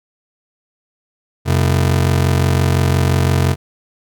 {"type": "ring-modulated tone", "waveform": "40% pulse", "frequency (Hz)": 110, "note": "A2", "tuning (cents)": 0, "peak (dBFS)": -8, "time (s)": [1.45, 3.56], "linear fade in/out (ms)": 50, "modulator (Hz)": 22.9, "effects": []}